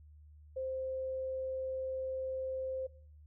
sine tone, 523.3 Hz, C5, in tune, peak -35 dBFS, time 0.56-2.87 s, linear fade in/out 10 ms, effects noise-tail reverb RT60 0.5 s tail -20 dB re dry + added 75 Hz sine -54 dBFS peak until 3.26 s

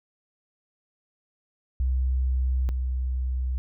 sine tone pair in turn, 64.2 / 63.65 Hz, C2 / C2, -32 / -47 cents, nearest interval unison, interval 15 cents, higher first, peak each -21 / -24 dBFS, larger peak first, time 1.8-2.69 / 2.69-3.58 s, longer neither, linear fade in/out 0 ms, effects none

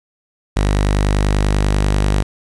sawtooth tone, 50.2 Hz, G1, 42 cents sharp, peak -9 dBFS, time 0.56-2.23 s, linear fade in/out 10 ms, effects resampled to 24000 Hz + 7-bit

